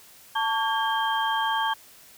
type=tone cluster; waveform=sine; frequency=889 / 1130 / 1615 / 3181 Hz; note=A5 / C#6 / G#6 / G7; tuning=+18 / +33 / -49 / +25 cents; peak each=-25 / -30 / -29 / -31 dBFS; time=0.35-1.74 s; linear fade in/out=10 ms; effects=white hiss -51 dBFS RMS until 2.17 s